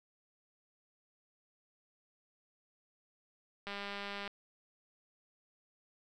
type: click train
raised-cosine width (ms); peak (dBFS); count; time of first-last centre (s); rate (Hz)
0.3; -26; 123; 3.67-4.277; 201
effects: none